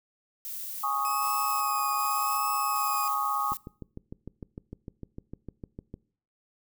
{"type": "noise with tremolo", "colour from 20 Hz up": "violet", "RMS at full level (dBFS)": -37, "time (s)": [0.45, 3.57], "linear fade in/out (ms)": 0, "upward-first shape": "square", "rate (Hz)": 1.3, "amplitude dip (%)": 35}
{"type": "chord", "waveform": "sine", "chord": "Ab suspended fourth", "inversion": "none", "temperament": "equal", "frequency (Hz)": [830.6, 1108.7, 1244.5], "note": ["Ab5", "Db6", "Eb6"], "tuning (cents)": [0, 0, 0], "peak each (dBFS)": [-32, -29, -30], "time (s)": [0.83, 3.54], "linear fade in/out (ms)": 10}
{"type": "tone with vibrato", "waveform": "5% pulse", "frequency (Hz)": 2544, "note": "D#7", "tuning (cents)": 38, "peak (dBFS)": -26, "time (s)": [1.05, 3.08], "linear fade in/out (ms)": 0, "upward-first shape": "triangle", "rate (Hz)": 0.86, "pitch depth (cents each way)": 48}
{"type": "click train", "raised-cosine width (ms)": 3, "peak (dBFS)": -26, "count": 17, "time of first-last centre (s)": [3.52, 5.941], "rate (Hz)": 6.61}
{"effects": ["noise-tail reverb RT60 0.5 s tail -22 dB re dry"]}